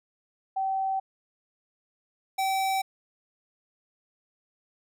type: tone pair in turn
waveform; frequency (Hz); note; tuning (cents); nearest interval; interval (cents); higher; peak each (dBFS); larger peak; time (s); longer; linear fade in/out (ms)
sine / square; 770 / 770; G5 / G5; -31 / -31; unison; 0; neither; -25; neither; 0.56-1 / 2.38-2.82; neither; 10
effects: none